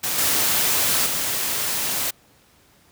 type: noise with level steps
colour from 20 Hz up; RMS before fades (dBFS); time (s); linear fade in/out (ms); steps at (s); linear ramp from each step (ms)
white; -24 / -20 / -24; 0.03-2.11; 10; 0.18 / 1.06; 5
effects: pink hiss -56 dBFS RMS until 2.91 s + high-pass 60 Hz 12 dB/octave